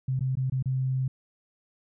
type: tone with dropouts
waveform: sine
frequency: 130.81 Hz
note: C3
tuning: in tune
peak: -24 dBFS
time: 0.08-1.08 s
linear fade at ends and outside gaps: 5 ms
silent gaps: 0.194-0.207 / 0.354-0.37 / 0.499-0.521 / 0.626-0.657 s
effects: none